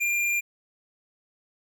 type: tone with tanh clipping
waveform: sine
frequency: 2395 Hz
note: D7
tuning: 33 cents sharp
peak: -24 dBFS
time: 0-0.41 s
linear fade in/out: 20 ms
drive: 17 dB
effects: none